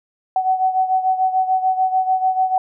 sine beating tone pair, 750 / 756.8 Hz, F#5 / F#5, +23 / +39 cents, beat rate 6.8 Hz, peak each -16 / -21 dBFS, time 0.36-2.58 s, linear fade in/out 2 ms, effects none

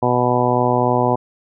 harmonic tone, 123.47 Hz, B2, in tune, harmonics 1 / 2 / 3 / 4 / 5 / 6 / 7 / 8, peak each -22 / -22 / -22 / -22 / -22 / -22 / -22 / -22 dBFS, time 0.02-1.16 s, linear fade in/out 10 ms, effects none

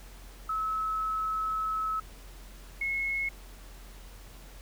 sine tone pair in turn, 1295 / 2178 Hz, E6 / C#7, -31 / -31 cents, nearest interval major sixth, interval 900 cents, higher second, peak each -28 dBFS, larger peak neither, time 0.49-2 / 2.81-3.29 s, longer first, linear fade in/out 5 ms, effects added 44 Hz sine -46 dBFS peak until 4.61 s + pink hiss -53 dBFS RMS until 4.61 s

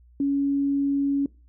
sine tone, 279.7 Hz, C#4, 16 cents sharp, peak -20 dBFS, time 0.2-1.26 s, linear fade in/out 2 ms, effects noise-tail reverb RT60 0.3 s tail -22 dB re dry + added 60 Hz sine -51 dBFS peak until 1.48 s

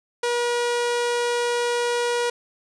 sawtooth tone, 480.2 Hz, B4, 49 cents flat, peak -17 dBFS, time 0.23-2.3 s, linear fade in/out 5 ms, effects resampled to 22050 Hz + 8-bit

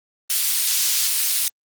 pink high-pass noise, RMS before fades -20 dBFS, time 0.3-1.48 s, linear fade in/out 0 ms, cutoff 4400 Hz, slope 12 dB/octave, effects Opus 32 kbps

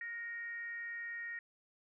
sine tone with frequency modulation, 1864.7 Hz, A#6, in tune, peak -40 dBFS, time 0.01-1.39 s, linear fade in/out 2 ms, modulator 442 Hz, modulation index 0.33, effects none

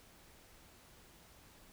silence, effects pink hiss -61 dBFS RMS until 1.72 s

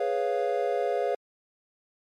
triangle chord, C# dominant seventh, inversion second, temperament equal, 415.3 / 493.9 / 554.4 / 698.5 Hz, G#4 / B4 / C#5 / E#5, 0 / 0 / 0 / 0 cents, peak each -28 dBFS, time 0-1.15 s, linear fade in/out 5 ms, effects MP3 64 kbps

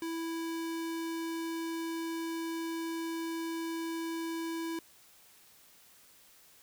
square tone, 329.6 Hz, E4, in tune, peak -35 dBFS, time 0.02-4.79 s, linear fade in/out 2 ms, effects white hiss -60 dBFS RMS until 6.62 s

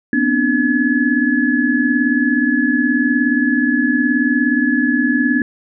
sine tone cluster, 240.5 / 259.6 / 297.2 / 1704 Hz, B3 / C4 / D4 / G#6, -46 / -13 / +21 / +44 cents, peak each -18 dBFS, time 0.13-5.42 s, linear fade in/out 2 ms, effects none

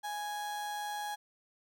35% pulse tone with amplitude modulation, 830.6 Hz, G#5, in tune, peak -33 dBFS, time 0.03-1.16 s, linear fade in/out 20 ms, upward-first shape sine, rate 165 Hz, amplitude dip 30%, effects none

